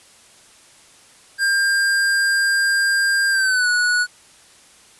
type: tone with pitch glide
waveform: square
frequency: 1599 to 1466.3 Hz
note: G6 to F#6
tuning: +34 to -16 cents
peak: -16 dBFS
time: 1.38-4.07 s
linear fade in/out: 50 ms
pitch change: -150 cents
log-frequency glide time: 3.3-3.68 s
effects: white hiss -49 dBFS RMS until 4.99 s + resampled to 24000 Hz